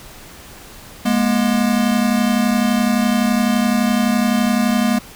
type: tone pair together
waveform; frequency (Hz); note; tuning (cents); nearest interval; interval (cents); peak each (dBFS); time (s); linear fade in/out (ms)
square; 207.9 / 239.7; G#3 / A#3; +2 / +48; major second; 246; -18 / -17; 1.05-4.99; 10
effects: pink hiss -39 dBFS RMS until 5.15 s